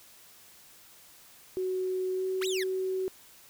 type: tone with pitch glide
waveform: sine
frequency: 371.9 to 376.2 Hz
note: F#4 to F#4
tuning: +9 to +29 cents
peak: -28 dBFS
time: 1.57-3.08 s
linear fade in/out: 0 ms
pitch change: +20 cents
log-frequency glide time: 2.13-2.24 s
type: linear two-way sweep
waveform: 25% pulse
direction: up then down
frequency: 806 to 4007 to 1563 Hz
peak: -29 dBFS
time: 2.41-2.64 s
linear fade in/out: 10 ms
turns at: 2.47 s
effects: white hiss -55 dBFS RMS until 3.49 s